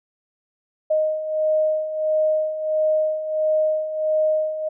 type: beating tone pair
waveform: sine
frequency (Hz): 620 / 621.5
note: D#5 / D#5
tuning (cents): -6 / -2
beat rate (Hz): 1.5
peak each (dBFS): -25 / -19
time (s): 0.9-4.69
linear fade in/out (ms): 10
effects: none